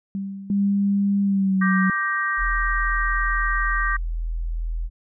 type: tone with exponential decay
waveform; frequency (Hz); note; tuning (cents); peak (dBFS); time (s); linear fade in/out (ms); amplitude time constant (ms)
sine; 196; G3; 0; -23; 0.15-1.26; 0; 240
type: tone with pitch glide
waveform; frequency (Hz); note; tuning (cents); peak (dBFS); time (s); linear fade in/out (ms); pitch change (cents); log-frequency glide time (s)
sine; 200 to 187.69; G3 to F#3; +35 to +25; -17; 0.5-1.9; 2; -110; 1.22-1.65
type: chord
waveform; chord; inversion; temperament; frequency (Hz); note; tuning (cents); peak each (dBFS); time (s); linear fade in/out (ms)
sine; G minor; second; just; 1176 / 1568 / 1881.6; D6 / G6 / Bb6; +2 / 0 / +16; -25; 1.61-3.97; 10
type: tone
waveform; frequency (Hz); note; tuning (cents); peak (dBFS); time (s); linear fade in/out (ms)
sine; 41.2; E1; 0; -23; 2.37-4.9; 50
effects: none